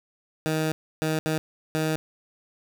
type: tone bursts at uneven times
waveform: 15% pulse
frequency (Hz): 157.1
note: D#3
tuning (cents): +17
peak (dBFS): -17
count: 4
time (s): 0.46-0.72 / 1.02-1.19 / 1.26-1.38 / 1.75-1.96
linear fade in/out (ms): 0
effects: none